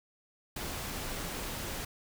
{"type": "noise", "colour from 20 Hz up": "pink", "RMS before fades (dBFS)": -38, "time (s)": [0.56, 1.85], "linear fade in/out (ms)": 5, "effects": []}